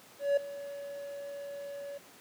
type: tone with ADSR envelope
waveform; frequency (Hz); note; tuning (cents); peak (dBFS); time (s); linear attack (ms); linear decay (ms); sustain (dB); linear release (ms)
triangle; 566; C#5; +36; -20; 0.19-1.98; 180; 5; -17; 7
effects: pink hiss -55 dBFS RMS until 2.2 s + high-pass 200 Hz 12 dB/octave